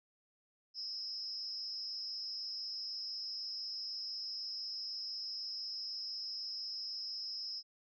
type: tone with amplitude modulation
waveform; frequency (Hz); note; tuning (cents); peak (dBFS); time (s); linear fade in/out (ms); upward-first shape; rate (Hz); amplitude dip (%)
sine; 5170; E8; -34; -35; 0.74-7.63; 50; sine; 246; 100
effects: none